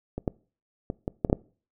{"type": "clicks", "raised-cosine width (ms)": 2, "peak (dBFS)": [-18, -12, -16, -15, -10, -12, -6], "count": 7, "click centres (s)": [0.18, 0.278, 0.901, 1.079, 1.248, 1.299, 1.329], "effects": ["noise-tail reverb RT60 0.4 s tail -23 dB re dry"]}